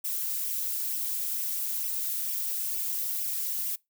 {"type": "noise with flanger", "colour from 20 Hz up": "violet", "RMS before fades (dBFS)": -31, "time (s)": [0.04, 3.76], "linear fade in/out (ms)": 10, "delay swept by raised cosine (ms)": [0.34, 3.34], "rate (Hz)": 2.2, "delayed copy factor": 0.5, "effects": ["noise-tail reverb RT60 0.2 s tail -24 dB re dry"]}